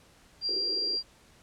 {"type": "tone", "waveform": "sine", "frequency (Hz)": 4752, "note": "D8", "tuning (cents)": 20, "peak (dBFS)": -27, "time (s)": [0.41, 1.03], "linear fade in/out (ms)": 50}
{"type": "band-pass noise", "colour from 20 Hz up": "white", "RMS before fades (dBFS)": -42, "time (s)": [0.49, 0.97], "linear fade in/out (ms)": 0, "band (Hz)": [330, 440], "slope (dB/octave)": 48}
{"effects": ["pink hiss -59 dBFS RMS until 1.42 s", "low-pass 10000 Hz 12 dB/octave"]}